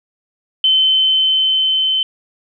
sine tone with level ramp, 3069 Hz, G7, 37 cents flat, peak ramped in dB -9 to -13 dBFS, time 0.64-2.03 s, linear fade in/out 2 ms, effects none

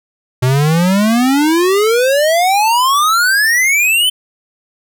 square exponential sweep, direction up, 123.47 to 3100 Hz, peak -10 dBFS, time 0.42-4.1 s, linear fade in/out 10 ms, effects none

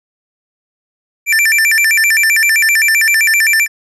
square tone with vibrato, 2045 Hz, C7, 40 cents flat, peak -9 dBFS, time 1.26-3.68 s, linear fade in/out 50 ms, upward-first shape square, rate 7.7 Hz, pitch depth 240 cents each way, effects resampled to 32000 Hz

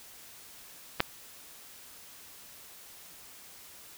clicks, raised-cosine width 0.3 ms, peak -21 / -7 dBFS, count 2, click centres 0.998 / 1.004 s, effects white hiss -51 dBFS RMS until 3.97 s

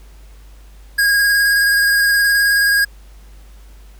square tone with vibrato, 1636 Hz, G#6, 26 cents flat, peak -12 dBFS, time 0.98-2.85 s, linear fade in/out 10 ms, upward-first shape square, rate 19 Hz, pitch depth 17 cents each way, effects added 50 Hz sine -38 dBFS peak until 3.99 s + pink hiss -51 dBFS RMS until 3.99 s

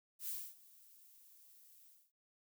violet noise with ADSR envelope, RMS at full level -41 dBFS, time 0.19-2.12 s, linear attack 90 ms, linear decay 260 ms, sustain -22 dB, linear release 240 ms, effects none

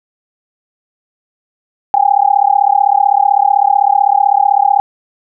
sine tone with amplitude modulation, 807 Hz, G#5, 50 cents flat, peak -3 dBFS, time 1.94-4.8 s, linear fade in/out 0 ms, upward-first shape sine, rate 35.8 Hz, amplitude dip 100%, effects none

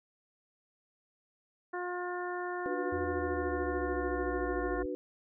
harmonic tone, 356.9 Hz, F4, 38 cents sharp, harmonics 1 / 2 / 3 / 4 / 5, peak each -37 / -40 / -42 / -43 / -44 dBFS, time 1.73-4.83 s, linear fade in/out 10 ms
sine chord, B minor, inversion first, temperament just, 296.3 / 370.4 / 493.9 Hz, D4 / F#4 / B4, +15 / +2 / 0 cents, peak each -38 dBFS, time 2.66-4.95 s, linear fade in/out 0 ms
sine exponential sweep, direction down, 87.31 to 55 Hz, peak -39 dBFS, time 2.92-4.86 s, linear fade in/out 5 ms
effects none

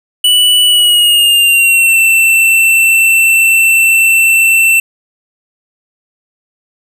square tone with pitch glide, 2960 to 2683 Hz, F#7 to E7, 0 to +30 cents, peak -6 dBFS, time 0.24-4.8 s, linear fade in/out 5 ms, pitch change -170 cents, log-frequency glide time 0.65-1.99 s, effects none

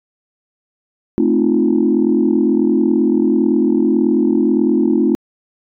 sine chord, F dominant seventh, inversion first, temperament equal, 220 / 261.6 / 311.1 / 349.2 Hz, A3 / C4 / Eb4 / F4, 0 / 0 / 0 / 0 cents, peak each -16 dBFS, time 1.18-5.15 s, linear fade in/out 0 ms, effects tanh soft clip ceiling -3 dBFS

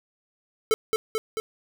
square tone with echo, 440 Hz, A4, in tune, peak -18 dBFS, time 0.71-0.74 s, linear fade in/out 0 ms, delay 220 ms, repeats 3, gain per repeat -3 dB, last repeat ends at 1.4 s, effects none

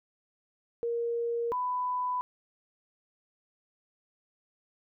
sine tone pair in turn, 469 / 996.5 Hz, A#4 / B5, +11 / +15 cents, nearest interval octave + minor second, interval 1304 cents, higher second, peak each -28 dBFS, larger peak neither, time 0.83-1.52 / 1.52-2.21 s, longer neither, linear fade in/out 0 ms, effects none

